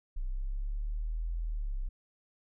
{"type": "exponential two-way sweep", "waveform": "sine", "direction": "up then down", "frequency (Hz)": [31, 42.36, 31], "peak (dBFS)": -31, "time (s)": [0.16, 1.89], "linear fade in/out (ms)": 10, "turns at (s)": 1.36, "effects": []}